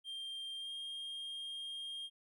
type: tone with pitch glide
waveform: triangle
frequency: 3183 to 3220 Hz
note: G7 to G7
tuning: +26 to +46 cents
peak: -40 dBFS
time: 0.04-2.1 s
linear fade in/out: 50 ms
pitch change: +20 cents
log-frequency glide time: 0.57-0.71 s
effects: none